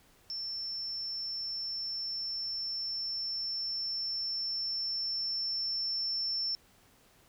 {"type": "tone with level ramp", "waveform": "sine", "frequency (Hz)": 5380, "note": "E8", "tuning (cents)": 34, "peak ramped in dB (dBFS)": [-35, -30], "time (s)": [0.3, 6.55], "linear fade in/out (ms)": 0, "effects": ["pink hiss -63 dBFS RMS until 7.28 s"]}